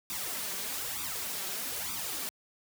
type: noise with flanger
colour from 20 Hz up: white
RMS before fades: -36 dBFS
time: 0.1-2.29 s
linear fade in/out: 0 ms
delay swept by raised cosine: 0.83 to 5.23 ms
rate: 1.1 Hz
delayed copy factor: +0.75
effects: high-pass 60 Hz 12 dB/octave